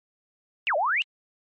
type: exponential two-way sweep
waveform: sine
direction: down then up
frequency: 2947 to 554.4 to 2947 Hz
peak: -21 dBFS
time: 0.67-1.02 s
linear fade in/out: 0 ms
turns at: 0.76 s
effects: MP3 32 kbps